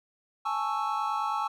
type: chord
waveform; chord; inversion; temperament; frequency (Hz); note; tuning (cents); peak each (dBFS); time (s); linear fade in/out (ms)
triangle; A major seventh; third; equal; 830.6 / 880 / 1108.7 / 1318.5; G#5 / A5 / C#6 / E6; 0 / 0 / 0 / 0; -31; 0.45-1.48; 10
effects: none